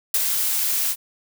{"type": "noise with ADSR envelope", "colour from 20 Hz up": "blue", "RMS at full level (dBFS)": -18, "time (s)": [0.14, 0.96], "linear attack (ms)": 4, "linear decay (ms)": 44, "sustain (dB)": -4, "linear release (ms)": 56, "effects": []}